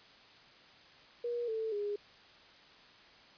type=tone with pitch steps; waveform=sine; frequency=478 / 443.4 / 411.3 Hz; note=A#4 / A4 / G#4; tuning=+43 / +13 / -17 cents; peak=-33 dBFS; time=1.24-1.96 s; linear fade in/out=5 ms; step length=240 ms; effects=white hiss -58 dBFS RMS until 3.37 s + resampled to 11025 Hz